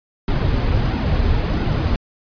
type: noise with flanger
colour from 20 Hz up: brown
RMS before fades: -18 dBFS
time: 0.28-1.96 s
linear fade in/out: 2 ms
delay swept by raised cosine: 1.7 to 6.3 ms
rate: 1.5 Hz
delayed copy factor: -0.5
effects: resampled to 11025 Hz